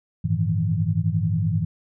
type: tone cluster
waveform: sine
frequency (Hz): 97.9 / 109.9 / 156.2 / 166.9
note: G2 / A2 / D#3 / E3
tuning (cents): -2 / -2 / +7 / +22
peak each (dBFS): -25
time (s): 0.24-1.65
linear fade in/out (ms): 10
effects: none